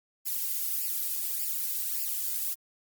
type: noise with flanger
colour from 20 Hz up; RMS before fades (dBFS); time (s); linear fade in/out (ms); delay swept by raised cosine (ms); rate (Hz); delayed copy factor
violet; -31; 0.25-2.55; 20; 0.4 to 2; 1.7; +0.65
effects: Opus 48 kbps